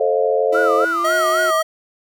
sine chord, F dominant seventh, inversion first, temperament equal with one note detuned, 440 / 533.3 / 622.3 / 698.5 Hz, A4 / C5 / Eb5 / F5, 0 / +33 / 0 / 0 cents, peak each -18 / -18 / -22 / -23 dBFS, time 0-0.85 s, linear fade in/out 5 ms
40% pulse tone with pitch glide, 331 to 361 Hz, E4 to F#4, +7 to -43 cents, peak -25 dBFS, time 0.52-1.51 s, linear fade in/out 10 ms, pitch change +150 cents, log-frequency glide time 0.91-1.19 s
sine tone with vibrato, 1311 Hz, E6, 10 cents flat, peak -17 dBFS, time 0.54-1.62 s, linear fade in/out 10 ms, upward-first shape sine, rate 3.7 Hz, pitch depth 180 cents each way
square tone, 639 Hz, D#5, 46 cents sharp, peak -18 dBFS, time 1.04-1.63 s, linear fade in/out 10 ms
effects none

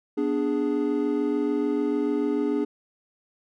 triangle chord, G# diminished, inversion first, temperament equal, 246.9 / 293.7 / 415.3 Hz, B3 / D4 / G#4, 0 / 0 / 0 cents, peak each -27 / -23 / -25 dBFS, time 0.17-2.65 s, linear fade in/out 10 ms, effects none

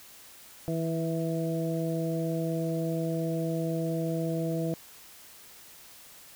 harmonic tone with a mistuned harmonic, 164.2 Hz, E3, 6 cents flat, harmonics 1 / 2 / 3 / 4, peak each -30 / -33 / -35 / -36 dBFS, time 0.68-4.74 s, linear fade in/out 0 ms, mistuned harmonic 1, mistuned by -18 cents, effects white hiss -51 dBFS RMS until 6.35 s

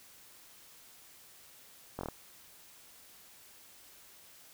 slowing click train, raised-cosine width 1 ms, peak -23 dBFS, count 5, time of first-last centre 1.99-2.086 s, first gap 21 ms, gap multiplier 1.09, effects white hiss -57 dBFS RMS until 4.53 s

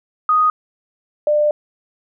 sine tone pair in turn, 1244.5 / 597.2 Hz, D#6 / D5, 0 / +29 cents, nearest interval octave + minor second, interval 1271 cents, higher first, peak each -11 / -12 dBFS, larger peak first, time 0.29-0.5 / 1.27-1.51 s, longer second, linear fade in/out 2 ms, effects none

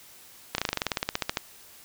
slowing click train, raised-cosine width 0.2 ms, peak -8 dBFS, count 17, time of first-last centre 0.55-1.372 s, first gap 32 ms, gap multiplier 1.06, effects white hiss -51 dBFS RMS until 1.84 s

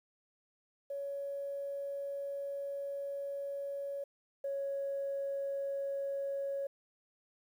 sine tone pair in turn, 560 / 554.2 Hz, C#5 / C#5, +18 / -1 cents, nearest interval unison, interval 19 cents, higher first, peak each -36 / -33 dBFS, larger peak second, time 0.9-4.04 / 4.44-6.67 s, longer first, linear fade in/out 5 ms, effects tanh soft clip ceiling -29 dBFS + 11-bit

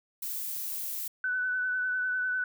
violet noise, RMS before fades -35 dBFS, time 0.22-1.08 s, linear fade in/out 5 ms
sine tone with vibrato, 1500 Hz, F#6, 23 cents sharp, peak -27 dBFS, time 1.24-2.44 s, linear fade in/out 2 ms, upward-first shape sine, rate 10 Hz, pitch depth 23 cents each way
effects none

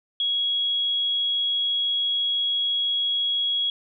sine tone, 3322 Hz, G#7, in tune, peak -21 dBFS, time 0.2-3.7 s, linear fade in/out 2 ms, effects none

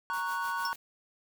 triangle chord, F# major, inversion first, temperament equal, 932.3 / 1108.7 / 1480 Hz, A#5 / C#6 / F#6, 0 / 0 / 0 cents, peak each -33 dBFS, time 0.1-0.73 s, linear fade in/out 0 ms
white noise with tremolo, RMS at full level -46 dBFS, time 0.13-0.76 s, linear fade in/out 5 ms, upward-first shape sine, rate 6.6 Hz, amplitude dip 75%
square tone with exponential decay, 5410 Hz, E8, 44 cents sharp, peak -30 dBFS, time 0.65-0.74 s, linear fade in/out 2 ms, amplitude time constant 19 ms
effects none

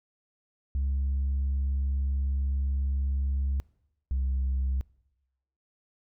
sine tone pair in turn, 68.2 / 65.79 Hz, C#2 / C2, -28 / +10 cents, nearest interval minor second, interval 62 cents, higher first, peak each -23 dBFS, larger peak neither, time 0.75-3.6 / 4.11-4.81 s, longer first, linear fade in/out 0 ms, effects noise-tail reverb RT60 0.9 s tail -24 dB re dry + tanh soft clip ceiling -23 dBFS

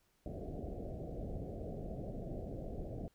pink low-pass noise, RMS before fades -43 dBFS, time 0.26-3.08 s, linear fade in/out 0 ms, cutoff 720 Hz, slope 96 dB/octave, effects pink hiss -75 dBFS RMS until 3.14 s

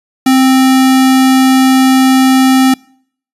sine tone with sample-and-hold, 261.6 Hz, C4, in tune, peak -4 dBFS, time 0.26-2.74 s, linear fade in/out 5 ms, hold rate 1050 Hz, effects noise-tail reverb RT60 0.6 s tail -26 dB re dry + resampled to 32000 Hz

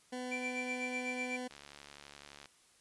20% pulse tone, 251.1 Hz, B3, 29 cents sharp, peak -34 dBFS, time 0.12-1.48 s, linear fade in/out 10 ms
triangle tone with tremolo, 2349 Hz, D7, in tune, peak -33 dBFS, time 0.31-1.37 s, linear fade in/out 10 ms, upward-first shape triangle, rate 8 Hz, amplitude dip 85%
click train, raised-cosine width 0.2 ms, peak -33 dBFS, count 69, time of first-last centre 1.51-2.457 s, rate 71.8 Hz
effects white hiss -66 dBFS RMS until 2.8 s + resampled to 24000 Hz

